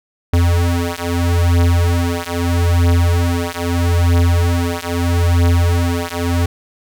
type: beating tone pair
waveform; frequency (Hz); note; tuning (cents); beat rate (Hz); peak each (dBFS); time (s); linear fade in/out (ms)
square; 85.9 / 86.68; F2 / F2; -28 / -12; 0.78; -16; 0.33-6.46; 5
effects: none